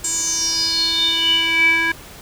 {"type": "tone with band-pass filter sweep", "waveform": "square", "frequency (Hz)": 329.6, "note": "E4", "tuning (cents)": 0, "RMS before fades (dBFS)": -18, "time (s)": [0.04, 1.92], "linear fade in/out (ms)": 5, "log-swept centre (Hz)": [7600, 1900], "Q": 9.3, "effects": ["pink hiss -39 dBFS RMS until 2.21 s"]}